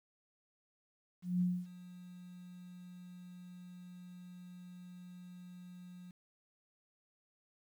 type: tone with ADSR envelope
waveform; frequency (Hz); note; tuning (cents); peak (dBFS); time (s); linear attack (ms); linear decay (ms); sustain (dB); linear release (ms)
sine; 179.3; F3; +46; -28; 1.22-6.11; 190; 250; -21; 3
effects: 11-bit